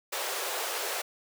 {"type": "high-pass noise", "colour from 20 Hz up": "pink", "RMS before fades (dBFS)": -33, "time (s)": [0.12, 1.02], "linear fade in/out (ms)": 10, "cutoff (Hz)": 400, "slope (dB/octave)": 48, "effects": []}